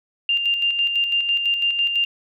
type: tone with tremolo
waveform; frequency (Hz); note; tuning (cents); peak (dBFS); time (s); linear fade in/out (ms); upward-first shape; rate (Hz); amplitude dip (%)
sine; 2795; F7; +1; -16; 0.29-2.05; 2; square; 6; 45
effects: none